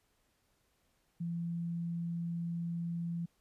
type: tone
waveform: sine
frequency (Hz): 169.7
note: F3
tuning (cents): -49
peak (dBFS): -34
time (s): 1.2-3.26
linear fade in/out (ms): 10
effects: pink hiss -75 dBFS RMS until 3.4 s + resampled to 32000 Hz